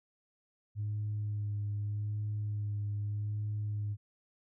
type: tone with vibrato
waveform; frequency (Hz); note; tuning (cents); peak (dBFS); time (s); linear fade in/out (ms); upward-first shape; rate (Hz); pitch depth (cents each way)
sine; 104.2; G#2; +6; -31; 0.75-3.97; 50; sine; 0.82; 19
effects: tanh soft clip ceiling -29 dBFS